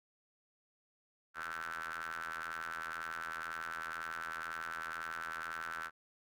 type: ring-modulated tone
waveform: sawtooth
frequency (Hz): 82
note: E2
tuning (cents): -9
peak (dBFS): -33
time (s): 1.34-5.91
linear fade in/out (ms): 50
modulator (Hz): 1430
effects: none